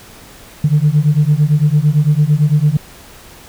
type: beating tone pair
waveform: sine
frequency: 145.3 / 154.2 Hz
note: D3 / D#3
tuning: -18 / -15 cents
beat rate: 8.9 Hz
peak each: -11 dBFS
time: 0.64-2.77 s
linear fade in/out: 5 ms
effects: tanh soft clip ceiling -3 dBFS + pink hiss -39 dBFS RMS until 3.48 s